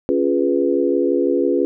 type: chord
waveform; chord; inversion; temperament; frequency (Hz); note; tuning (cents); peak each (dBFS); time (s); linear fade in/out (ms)
sine; C# dominant seventh; none; equal; 277.2 / 349.2 / 415.3 / 493.9; C#4 / E#4 / G#4 / B4; 0 / 0 / 0 / 0; -20 / -19 / -21 / -21; 0.09-1.65; 0
effects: none